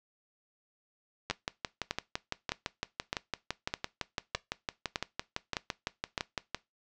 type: two click trains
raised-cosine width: 0.2 ms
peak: -14 / -13 dBFS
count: 32 / 9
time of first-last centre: 1.31-6.546 / 1.3-6.178 s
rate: 5.92 / 1.64 Hz
effects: noise-tail reverb RT60 0.2 s tail -20 dB re dry + low-pass 7000 Hz 12 dB/octave